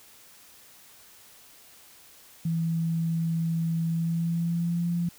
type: tone with pitch glide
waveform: sine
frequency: 164.81 to 172.11 Hz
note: E3 to F3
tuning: 0 to -25 cents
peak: -24 dBFS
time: 2.45-5.09 s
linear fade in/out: 5 ms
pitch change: +75 cents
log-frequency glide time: 3.89-4.89 s
effects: white hiss -53 dBFS RMS until 5.18 s

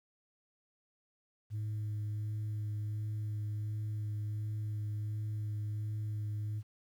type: tone with vibrato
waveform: sine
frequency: 106 Hz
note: G#2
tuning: 36 cents sharp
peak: -32 dBFS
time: 1.5-6.63 s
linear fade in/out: 50 ms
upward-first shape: sine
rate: 1.4 Hz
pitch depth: 14 cents each way
effects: tanh soft clip ceiling -33 dBFS + 11-bit

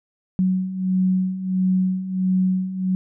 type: beating tone pair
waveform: sine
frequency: 185 / 186.5 Hz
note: F#3 / F#3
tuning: 0 / +14 cents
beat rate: 1.5 Hz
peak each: -24 / -19 dBFS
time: 0.39-2.95 s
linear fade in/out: 0 ms
effects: none

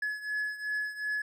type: beating tone pair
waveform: triangle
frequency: 1700 / 1702.7 Hz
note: G#6 / G#6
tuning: +40 / +43 cents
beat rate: 2.7 Hz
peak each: -31 / -35 dBFS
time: 0.02-1.22 s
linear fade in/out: 5 ms
effects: none

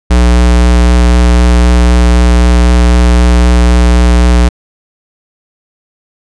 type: tone with vibrato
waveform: square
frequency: 60.3 Hz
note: B1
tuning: 41 cents flat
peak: -4 dBFS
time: 0.1-4.49 s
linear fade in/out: 10 ms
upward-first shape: sine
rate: 3.9 Hz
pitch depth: 10 cents each way
effects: resampled to 22050 Hz

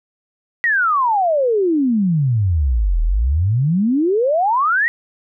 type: exponential two-way sweep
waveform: sine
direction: down then up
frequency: 1948 to 38.07 to 1948 Hz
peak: -13 dBFS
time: 0.64-4.88 s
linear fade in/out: 0 ms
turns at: 3.02 s
effects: none

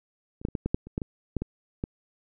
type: clicks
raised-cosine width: 3 ms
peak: -29 / -12 / -26 / -16 / -14 / -10 / -29 / -15 / -19 / -14 / -17 / -16 dBFS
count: 12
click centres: 0.415 / 0.451 / 0.486 / 0.552 / 0.66 / 0.745 / 0.87 / 0.979 / 1.018 / 1.367 / 1.42 / 1.839 s
effects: none

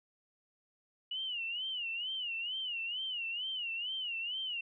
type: tone with vibrato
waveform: sine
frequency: 2900 Hz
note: F#7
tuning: 35 cents flat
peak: -35 dBFS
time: 1.11-4.61 s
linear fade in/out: 5 ms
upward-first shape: sine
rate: 2.2 Hz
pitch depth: 140 cents each way
effects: none

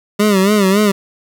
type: tone with vibrato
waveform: 25% pulse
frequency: 200.2 Hz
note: G3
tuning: 37 cents sharp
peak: -6 dBFS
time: 0.19-0.92 s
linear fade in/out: 10 ms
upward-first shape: sine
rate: 3.6 Hz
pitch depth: 110 cents each way
effects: 8-bit

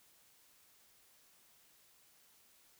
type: silence
effects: white hiss -67 dBFS RMS until 2.79 s

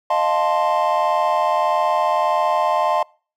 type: chord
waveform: triangle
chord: F dominant seventh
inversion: third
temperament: equal with one note detuned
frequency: 616.9 / 698.5 / 880 / 1046.5 Hz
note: Eb5 / F5 / A5 / C6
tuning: -15 / 0 / 0 / 0 cents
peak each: -19 dBFS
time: 0.1-3.03 s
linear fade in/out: 5 ms
effects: noise-tail reverb RT60 0.4 s tail -26 dB re dry + tanh soft clip ceiling -5 dBFS

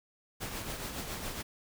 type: noise with tremolo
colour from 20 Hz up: pink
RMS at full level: -37 dBFS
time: 0.4-1.43 s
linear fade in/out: 20 ms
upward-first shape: triangle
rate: 7.2 Hz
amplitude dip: 50%
effects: none

